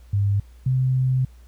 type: tone pair in turn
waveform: sine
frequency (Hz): 100.5 / 129.57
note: G2 / C3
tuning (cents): +44 / -17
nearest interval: major third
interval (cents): 439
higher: second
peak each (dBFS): -17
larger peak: neither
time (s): 0.13-0.4 / 0.66-1.25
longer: second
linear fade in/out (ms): 5
effects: added 60 Hz sine -44 dBFS peak until 1.47 s + pink hiss -60 dBFS RMS until 1.47 s